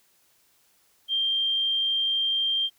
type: tone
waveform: sine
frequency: 3176 Hz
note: G7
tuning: 22 cents sharp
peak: -22 dBFS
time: 1.08-2.7 s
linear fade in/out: 50 ms
effects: white hiss -64 dBFS RMS until 2.78 s